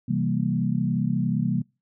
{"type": "chord", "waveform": "sine", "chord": "C dominant seventh", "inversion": "none", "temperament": "equal", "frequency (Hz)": [130.81, 164.81, 196, 233.1], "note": ["C3", "E3", "G3", "Bb3"], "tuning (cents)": [0, 0, 0, 0], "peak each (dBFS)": -27, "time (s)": [0.08, 1.62], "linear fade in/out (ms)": 10, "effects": ["noise-tail reverb RT60 0.3 s tail -26 dB re dry"]}